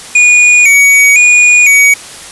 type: tone with vibrato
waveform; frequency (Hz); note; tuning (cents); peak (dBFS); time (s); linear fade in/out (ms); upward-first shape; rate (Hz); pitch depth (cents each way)
square; 2349; D7; 0; -3; 0.15-1.94; 5; square; 0.99; 74
effects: white hiss -28 dBFS RMS until 2.31 s + resampled to 24000 Hz